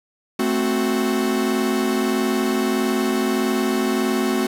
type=chord; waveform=45% pulse; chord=F# diminished; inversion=first; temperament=equal; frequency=220 / 261.6 / 370 Hz; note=A3 / C4 / F#4; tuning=0 / 0 / 0 cents; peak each=-23 dBFS; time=0.39-4.47 s; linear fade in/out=5 ms; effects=resampled to 32000 Hz + 7-bit